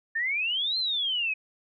sine exponential two-way sweep, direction up then down, 1760 to 4201 to 2499 Hz, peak -25 dBFS, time 0.15-1.34 s, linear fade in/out 10 ms, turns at 0.78 s, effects none

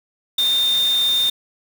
sine tone in noise, 3631 Hz, A#7, 46 cents flat, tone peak -15 dBFS, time 0.38-1.3 s, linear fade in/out 5 ms, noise white, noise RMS -30 dBFS, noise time 0.38-1.3 s, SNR +12 dB, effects none

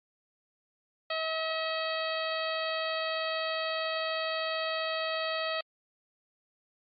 harmonic tone, 641 Hz, E5, 49 cents flat, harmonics 1 / 2 / 3 / 4 / 5 / 6 / 7, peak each -33 / -36 / -38 / -39 / -40 / -41 / -41 dBFS, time 1.1-5.61 s, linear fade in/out 5 ms, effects MP3 32 kbps

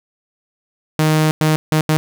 sawtooth tone bursts at uneven times, 155.56 Hz, D#3, in tune, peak -8 dBFS, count 4, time 0.99-1.31 / 1.41-1.56 / 1.72-1.81 / 1.89-1.97 s, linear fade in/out 0 ms, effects none

